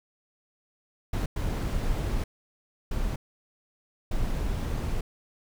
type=noise bursts at uneven times; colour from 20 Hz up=brown; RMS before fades=-28 dBFS; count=4; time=1.13-1.26 / 1.36-2.24 / 2.91-3.16 / 4.11-5.01 s; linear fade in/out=5 ms; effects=none